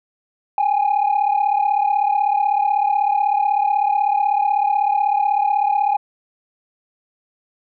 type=tone pair together; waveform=sine; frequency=800.9 / 837 Hz; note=G5 / G#5; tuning=+37 / +13 cents; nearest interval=minor second; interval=76 cents; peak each=-16 dBFS; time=0.58-5.97 s; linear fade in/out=2 ms; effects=tanh soft clip ceiling -11 dBFS